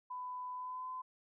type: tone with pitch glide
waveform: sine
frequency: 1000 to 1019.8 Hz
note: B5 to C6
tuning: +21 to -45 cents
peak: -40 dBFS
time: 0.1-1.02 s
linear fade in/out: 10 ms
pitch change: +34 cents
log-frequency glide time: 0.54-0.9 s
effects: none